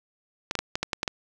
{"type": "clicks", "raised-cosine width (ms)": 0.2, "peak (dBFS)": -9, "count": 8, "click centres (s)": [0.511, 0.553, 0.59, 0.755, 0.83, 0.932, 1.031, 1.078], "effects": []}